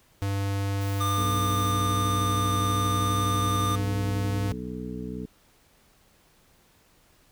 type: tone with pitch glide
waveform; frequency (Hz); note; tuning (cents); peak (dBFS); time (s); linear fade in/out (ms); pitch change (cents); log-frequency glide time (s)
square; 99.1 to 99.73; G2 to G2; +19 to +30; -26; 0.22-4.52; 0; +11; 2.51-3.99
type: noise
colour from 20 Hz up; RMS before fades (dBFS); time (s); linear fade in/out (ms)
blue; -46; 0.81-1.72; 2
type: tone with vibrato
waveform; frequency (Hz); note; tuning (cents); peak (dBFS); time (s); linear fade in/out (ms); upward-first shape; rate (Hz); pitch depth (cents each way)
square; 1200; D6; +37; -27; 1-3.76; 10; sine; 19; 13
type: harmonic tone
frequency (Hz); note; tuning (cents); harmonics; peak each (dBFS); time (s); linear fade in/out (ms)
62; B1; +7; 1 / 2 / 3 / 4 / 5 / 7; -41 / -42 / -36 / -37 / -41 / -40; 1.17-5.26; 10
effects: pink hiss -61 dBFS RMS until 7.31 s